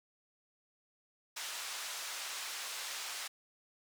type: band-pass noise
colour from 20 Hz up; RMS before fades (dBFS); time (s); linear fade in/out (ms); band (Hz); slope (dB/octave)
white; -42; 1.36-3.28; 10; 800 to 6900; 12
effects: none